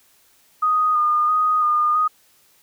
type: tone with vibrato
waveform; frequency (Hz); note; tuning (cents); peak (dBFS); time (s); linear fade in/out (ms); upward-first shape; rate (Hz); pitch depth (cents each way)
sine; 1231; D#6; -19; -15; 0.62-2.08; 10; square; 1.5; 20
effects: white hiss -57 dBFS RMS until 2.62 s